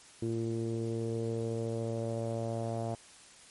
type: tone with low-pass filter sweep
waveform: sawtooth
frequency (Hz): 114.2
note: A#2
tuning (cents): -35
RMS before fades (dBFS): -34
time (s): 0.22-2.95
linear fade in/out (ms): 5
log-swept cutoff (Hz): 350 to 690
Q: 4.3
effects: white hiss -55 dBFS RMS until 3.5 s + MP3 48 kbps